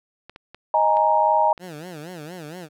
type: clicks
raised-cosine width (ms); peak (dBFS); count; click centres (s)
0.3; -24; 5; 0.296 / 0.361 / 0.546 / 0.97 / 1.578
type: chord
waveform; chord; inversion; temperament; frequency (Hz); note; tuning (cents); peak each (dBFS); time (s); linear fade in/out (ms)
sine; D# suspended fourth; none; just; 622.3 / 829.7 / 933.4; D#5 / G#5 / A#5; 0 / -2 / +2; -21 / -20 / -18; 0.74-1.53; 2
type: tone with vibrato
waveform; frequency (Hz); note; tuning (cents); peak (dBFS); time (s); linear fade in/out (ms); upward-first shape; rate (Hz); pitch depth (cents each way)
15% pulse; 165; E3; +2; -28; 1.59-2.69; 50; sine; 4.3; 200
effects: none